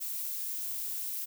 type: noise with high-pass filter sweep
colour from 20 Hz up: violet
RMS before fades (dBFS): -36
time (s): 0-1.26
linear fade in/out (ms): 20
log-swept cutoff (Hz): 230 to 470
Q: 0.71
effects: none